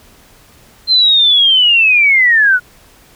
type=linear sweep; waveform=sine; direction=down; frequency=4153 to 1429 Hz; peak=-6 dBFS; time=0.87-2.6 s; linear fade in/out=50 ms; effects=pink hiss -45 dBFS RMS until 3.15 s